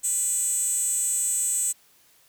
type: tone with high-pass filter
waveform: 10% pulse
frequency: 492.6 Hz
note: B4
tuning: 5 cents flat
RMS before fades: -25 dBFS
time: 0.03-1.73 s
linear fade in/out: 20 ms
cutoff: 8200 Hz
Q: 9.1
effects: white hiss -59 dBFS RMS until 2.28 s